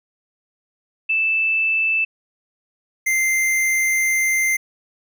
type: tone pair in turn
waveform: sine / square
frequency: 2639 / 2087 Hz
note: E7 / C7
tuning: +1 / -5 cents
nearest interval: major third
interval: 406 cents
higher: first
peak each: -16 / -17 dBFS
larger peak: first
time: 1.09-2.05 / 3.06-4.57 s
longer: second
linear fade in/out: 10 ms
effects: none